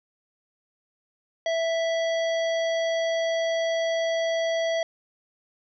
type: harmonic tone with a mistuned harmonic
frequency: 659.3 Hz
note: E5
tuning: in tune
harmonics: 1 / 3 / 5 / 7 / 9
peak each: -23 / -33 / -36 / -43 / -44 dBFS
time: 1.46-4.83 s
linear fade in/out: 2 ms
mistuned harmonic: 9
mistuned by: -26 cents
effects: none